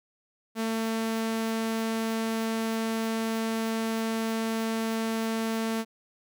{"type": "tone", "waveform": "sawtooth", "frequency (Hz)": 224.2, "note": "A3", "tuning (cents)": 33, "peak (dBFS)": -23, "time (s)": [0.55, 5.85], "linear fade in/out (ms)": 50, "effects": []}